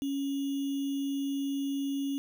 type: tone with sample-and-hold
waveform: sine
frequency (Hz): 277.2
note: C#4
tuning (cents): 0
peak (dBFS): -29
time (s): 0.02-2.18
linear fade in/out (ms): 0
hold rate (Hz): 3150
effects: none

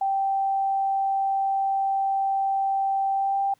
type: tone with pitch glide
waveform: sine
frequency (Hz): 781 to 787.8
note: G5 to G5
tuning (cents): -7 to +8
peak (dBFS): -21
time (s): 0.01-3.54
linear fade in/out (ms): 5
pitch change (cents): +15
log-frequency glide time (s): 3.12-3.4
effects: pink hiss -65 dBFS RMS until 3.59 s

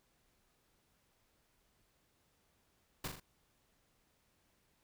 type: noise with echo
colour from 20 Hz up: pink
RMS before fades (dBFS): -40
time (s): 3.04-3.08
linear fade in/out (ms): 5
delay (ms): 40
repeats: 3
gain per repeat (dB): -5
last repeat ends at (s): 3.2
effects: pink hiss -75 dBFS RMS until 4.83 s

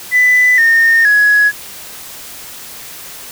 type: tone with pitch steps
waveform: sine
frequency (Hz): 1995 / 1829.4 / 1677.6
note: B6 / A#6 / G#6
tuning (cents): +17 / -33 / +17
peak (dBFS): -5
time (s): 0.11-1.52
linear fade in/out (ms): 50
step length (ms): 470
effects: tanh soft clip ceiling -3 dBFS + white hiss -31 dBFS RMS until 3.31 s

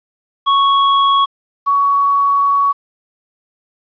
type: tone pair in turn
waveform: square / sine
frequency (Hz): 1108.7 / 1122.2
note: C#6 / C#6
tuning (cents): 0 / +21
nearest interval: unison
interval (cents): 21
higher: second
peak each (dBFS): -10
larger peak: neither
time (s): 0.46-1.26 / 1.66-2.73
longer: second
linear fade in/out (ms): 20
effects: resampled to 11025 Hz + 8-bit

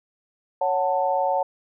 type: chord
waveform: sine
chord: F# minor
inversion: second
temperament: just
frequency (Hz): 555 / 740 / 888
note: C#5 / F#5 / A5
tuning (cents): +2 / 0 / +16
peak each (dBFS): -24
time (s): 0.61-1.43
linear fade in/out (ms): 5
effects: none

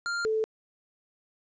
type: tone pair in turn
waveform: square / sine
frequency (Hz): 1396.9 / 438.3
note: F6 / A4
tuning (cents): 0 / -7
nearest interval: octave + minor sixth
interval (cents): 2007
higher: first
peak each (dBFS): -29 / -24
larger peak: second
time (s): 0.06-0.25 / 0.25-0.44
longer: neither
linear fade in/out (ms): 0
effects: resampled to 16000 Hz + 11-bit

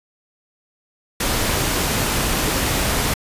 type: noise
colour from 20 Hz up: pink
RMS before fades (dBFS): -20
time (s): 1.2-3.14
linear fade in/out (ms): 5
effects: resampled to 32000 Hz

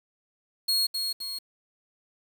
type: tone with echo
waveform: 40% pulse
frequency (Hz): 4300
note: C8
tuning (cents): +47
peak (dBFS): -21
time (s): 0.68-0.87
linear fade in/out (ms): 10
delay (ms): 260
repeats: 2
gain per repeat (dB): -5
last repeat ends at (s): 1.39
effects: 8-bit

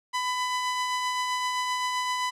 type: tone with tremolo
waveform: sawtooth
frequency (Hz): 1000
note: B5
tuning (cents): +21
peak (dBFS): -21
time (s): 0.13-2.31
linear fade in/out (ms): 20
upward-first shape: triangle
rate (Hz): 7.7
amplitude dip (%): 30
effects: low-pass 8000 Hz 12 dB/octave

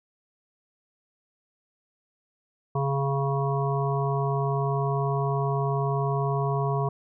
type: harmonic tone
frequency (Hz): 138.4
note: C#3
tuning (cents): -2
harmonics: 1 / 3 / 5 / 7 / 8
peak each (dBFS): -25 / -30 / -32 / -33 / -34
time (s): 2.75-6.89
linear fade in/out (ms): 5
effects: none

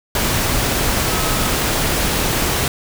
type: tone in noise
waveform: sine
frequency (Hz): 1282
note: E6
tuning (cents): -49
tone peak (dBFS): -28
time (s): 1.11-1.49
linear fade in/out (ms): 2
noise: pink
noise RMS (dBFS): -18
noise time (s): 0.15-2.68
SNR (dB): -13
effects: none

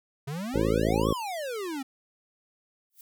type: exponential two-way sweep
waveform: square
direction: up then down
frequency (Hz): 132.7 to 1160 to 257.3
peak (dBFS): -32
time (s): 0.27-1.83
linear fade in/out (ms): 10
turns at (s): 1.09
type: harmonic tone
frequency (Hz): 54.7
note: A1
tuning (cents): -9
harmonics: 1 / 2 / 3 / 4 / 5 / 6 / 7 / 8 / 9 / 10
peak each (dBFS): -32 / -32 / -32 / -32 / -32 / -32 / -32 / -32 / -32 / -32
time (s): 0.54-1.13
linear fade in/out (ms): 5
type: noise with exponential growth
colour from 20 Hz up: violet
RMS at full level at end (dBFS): -45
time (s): 2.9-3.01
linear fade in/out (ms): 1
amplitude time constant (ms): 23
effects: none

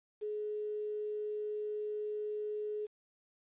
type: tone with quantisation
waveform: sine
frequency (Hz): 422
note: G#4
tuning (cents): +28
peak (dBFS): -35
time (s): 0.21-2.87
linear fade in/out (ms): 20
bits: 10
effects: resampled to 8000 Hz

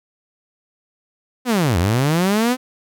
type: linear two-way sweep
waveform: sawtooth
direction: down then up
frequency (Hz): 260 to 80.4 to 260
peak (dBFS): -11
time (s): 1.45-2.57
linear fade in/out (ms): 50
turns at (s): 1.78
effects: none

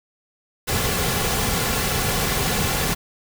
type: noise with comb filter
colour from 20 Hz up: pink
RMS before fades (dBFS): -22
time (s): 0.67-2.95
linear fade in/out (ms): 20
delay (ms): 3.2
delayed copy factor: -0.5
effects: none

